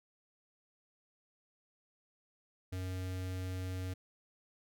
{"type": "tone with notch filter", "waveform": "square", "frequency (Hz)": 92.5, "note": "F#2", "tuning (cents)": 0, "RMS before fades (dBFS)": -39, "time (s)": [2.72, 3.94], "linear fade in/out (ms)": 10, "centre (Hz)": 970, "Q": 1.8, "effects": []}